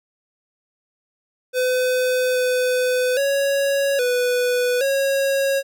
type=tone with pitch steps; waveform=square; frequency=506 / 503 / 556 / 493.8 / 548 Hz; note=B4 / B4 / C#5 / B4 / C#5; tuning=+42 / +32 / +5 / 0 / -20 cents; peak=-18 dBFS; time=1.53-5.63 s; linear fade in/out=50 ms; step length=820 ms; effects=none